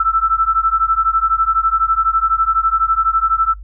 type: beating tone pair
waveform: sine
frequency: 1319 / 1331 Hz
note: E6 / E6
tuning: +1 / +16 cents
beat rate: 12 Hz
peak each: -15 dBFS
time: 0-3.54 s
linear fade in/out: 5 ms
effects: noise-tail reverb RT60 0.1 s tail -17 dB re dry + added 50 Hz sine -30 dBFS peak until 3.63 s